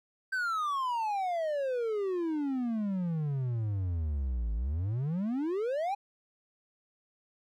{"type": "exponential two-way sweep", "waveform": "triangle", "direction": "down then up", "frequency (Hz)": [1568, 52.8, 832], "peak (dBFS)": -27, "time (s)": [0.32, 5.95], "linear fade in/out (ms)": 10, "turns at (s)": 4.54, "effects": []}